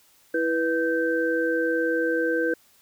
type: tone cluster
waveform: sine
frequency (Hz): 328.8 / 490.5 / 1555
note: E4 / B4 / G6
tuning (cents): -4 / -12 / -14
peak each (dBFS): -26 / -24 / -27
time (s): 0.34-2.54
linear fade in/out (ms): 5
effects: white hiss -59 dBFS RMS until 2.81 s